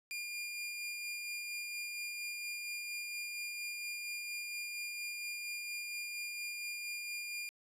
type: tone with tremolo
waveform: sawtooth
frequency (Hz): 2410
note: D7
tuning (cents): +44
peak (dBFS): -35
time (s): 0.11-7.49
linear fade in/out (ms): 0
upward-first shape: sine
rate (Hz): 4.3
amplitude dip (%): 25
effects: resampled to 32000 Hz